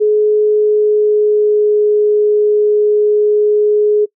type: tone with pitch glide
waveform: sine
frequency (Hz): 423.5 to 419.8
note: G#4 to G#4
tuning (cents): +34 to +19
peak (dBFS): -8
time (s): 0-4.06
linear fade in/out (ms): 20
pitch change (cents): -15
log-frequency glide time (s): 0.45-1.82
effects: noise-tail reverb RT60 0.1 s tail -24 dB re dry